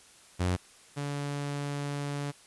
sawtooth tone pair in turn, 90.3 / 143.34 Hz, F#2 / D3, -42 / -42 cents, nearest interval minor sixth, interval 800 cents, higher second, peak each -22 / -28 dBFS, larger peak first, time 0.39-0.57 / 0.96-2.32 s, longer second, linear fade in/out 20 ms, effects white hiss -56 dBFS RMS until 2.46 s + resampled to 24000 Hz

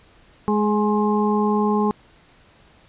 harmonic tone with a mistuned harmonic, 209.5 Hz, G#3, 15 cents sharp, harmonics 1 / 2 / 4 / 5, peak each -19 / -22 / -25 / -26 dBFS, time 0.48-1.91 s, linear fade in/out 0 ms, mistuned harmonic 5, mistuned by +19 cents, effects pink hiss -53 dBFS RMS until 2.88 s + resampled to 8000 Hz

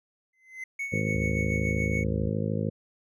triangle tone with exponential growth, 2055 Hz, C7, 32 cents flat, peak -30 dBFS, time 0.33-0.64 s, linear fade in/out 5 ms, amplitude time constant 66 ms
triangle tone with tremolo, 2217 Hz, C#7, in tune, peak -27 dBFS, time 0.79-2.04 s, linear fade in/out 5 ms, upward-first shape sine, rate 7 Hz, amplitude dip 55%
harmonic tone, 53.2 Hz, G#1, 42 cents sharp, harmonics 2 / 3 / 4 / 5 / 6 / 7 / 8 / 9 / 10, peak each -31 / -31 / -32 / -39 / -40 / -40 / -41 / -36 / -38 dBFS, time 0.92-2.7 s, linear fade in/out 10 ms
sine tone with pitch glide, 73.42 to 74.44 Hz, D2 to D2, 0 to +24 cents, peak -31 dBFS, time 1.14-2.3 s, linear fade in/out 10 ms, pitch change +24 cents, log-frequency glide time 1.31-1.43 s
effects none

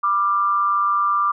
sine tone with amplitude modulation, 1183 Hz, D6, 12 cents sharp, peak -13 dBFS, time 0.03-1.32 s, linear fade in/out 10 ms, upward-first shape sine, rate 195 Hz, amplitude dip 60%, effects none

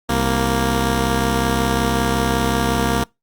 10% pulse tone pair together, 65.41 / 233.1 Hz, C2 / A#3, 0 / 0 cents, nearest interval octave + minor seventh, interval 2200 cents, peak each -11 dBFS, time 0.09-3.04 s, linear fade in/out 5 ms, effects noise-tail reverb RT60 0.2 s tail -25 dB re dry + Opus 48 kbps

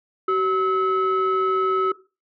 sine tone pair together, 380.1 / 1293.7 Hz, F#4 / E6, +47 / -33 cents, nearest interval octave + major sixth, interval 2120 cents, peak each -19 dBFS, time 0.28-1.92 s, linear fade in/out 5 ms, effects noise-tail reverb RT60 0.3 s tail -18 dB re dry + tanh soft clip ceiling -14 dBFS

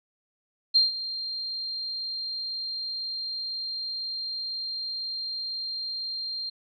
sine tone with ADSR envelope, 4186 Hz, C8, in tune, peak -15 dBFS, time 0.74-6.5 s, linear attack 20 ms, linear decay 150 ms, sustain -15 dB, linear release 11 ms, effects none

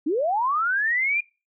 sine linear sweep, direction up, 271.6 to 2439 Hz, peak -20 dBFS, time 0.06-1.21 s, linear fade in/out 10 ms, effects noise-tail reverb RT60 0.3 s tail -23 dB re dry

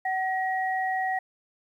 sine tone pair together, 754 / 1900 Hz, F#5 / A#6, +32 / +33 cents, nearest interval octave + major third, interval 1601 cents, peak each -26 / -30 dBFS, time 0.05-1.19 s, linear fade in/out 5 ms, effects 10-bit

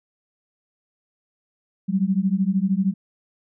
sine beating tone pair, 185.6 / 198.6 Hz, F#3 / G3, +6 / +23 cents, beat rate 13 Hz, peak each -21 dBFS, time 1.88-2.94 s, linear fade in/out 20 ms, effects none

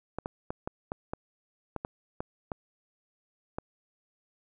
clicks, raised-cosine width 1 ms, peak -19 dBFS, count 11, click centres 0.186 / 0.259 / 0.505 / 0.675 / 0.919 / 1.135 / 1.763 / 1.849 / 2.205 / 2.518 / 3.585 s, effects none

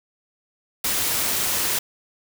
white noise, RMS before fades -23 dBFS, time 0.84-1.79 s, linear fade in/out 5 ms, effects none

